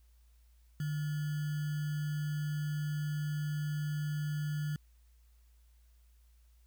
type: tone with sample-and-hold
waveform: sine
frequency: 150 Hz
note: D3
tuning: 37 cents sharp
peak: -32 dBFS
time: 0.8-4.76 s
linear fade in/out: 2 ms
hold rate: 1575 Hz
effects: added 58 Hz sine -60 dBFS peak until 6.66 s + white hiss -75 dBFS RMS until 6.66 s